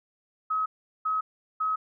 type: tone bursts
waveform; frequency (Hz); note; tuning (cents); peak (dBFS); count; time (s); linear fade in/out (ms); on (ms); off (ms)
sine; 1276; D#6; +43; -24; 3; 0.5-1.76; 10; 160; 390
effects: none